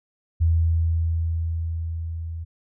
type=tone with level ramp; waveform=sine; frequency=82.41 Hz; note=E2; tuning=in tune; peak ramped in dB=-15 to -29 dBFS; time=0.4-2.45 s; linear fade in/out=20 ms; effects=none